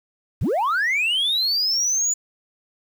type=linear sweep; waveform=sine; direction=up; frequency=55 to 7000 Hz; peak=-16 dBFS; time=0.41-2.14 s; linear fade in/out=10 ms; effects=tanh soft clip ceiling -17 dBFS + 8-bit